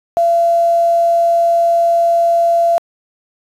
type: tone with quantisation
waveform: sine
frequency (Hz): 680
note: F5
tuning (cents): -46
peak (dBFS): -9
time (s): 0.17-2.78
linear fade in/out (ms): 0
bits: 6
effects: resampled to 32000 Hz